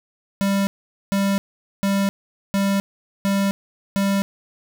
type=tone bursts; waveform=square; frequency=197.5 Hz; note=G3; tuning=13 cents sharp; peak=-18 dBFS; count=6; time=0.41-4.22 s; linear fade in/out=0 ms; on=260 ms; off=450 ms; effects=none